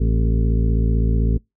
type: harmonic tone with a mistuned harmonic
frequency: 55.8 Hz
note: A1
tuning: 25 cents sharp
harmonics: 1 / 2 / 3 / 4 / 5 / 7 / 8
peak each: -16 / -22 / -26 / -28 / -30 / -33 / -34 dBFS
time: 0-1.38 s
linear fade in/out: 10 ms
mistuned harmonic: 5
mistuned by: -58 cents
effects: noise-tail reverb RT60 0.2 s tail -26 dB re dry